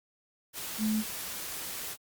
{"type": "tone in noise", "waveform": "sine", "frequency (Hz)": 216.4, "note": "A3", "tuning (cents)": -29, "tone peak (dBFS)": -26, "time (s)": [0.78, 1.04], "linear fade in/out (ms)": 50, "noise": "white", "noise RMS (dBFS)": -38, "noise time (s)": [0.53, 1.97], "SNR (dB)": 9, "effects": ["Opus 48 kbps"]}